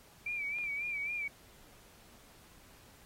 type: tone with vibrato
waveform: sine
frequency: 2337 Hz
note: D7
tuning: 9 cents flat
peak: -34 dBFS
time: 0.26-1.28 s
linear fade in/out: 5 ms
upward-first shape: sine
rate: 3.7 Hz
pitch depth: 67 cents each way
type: clicks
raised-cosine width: 0.3 ms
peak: -35 / -39 dBFS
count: 2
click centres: 0.586 / 0.639 s
effects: pink hiss -60 dBFS RMS until 3.05 s + AAC 48 kbps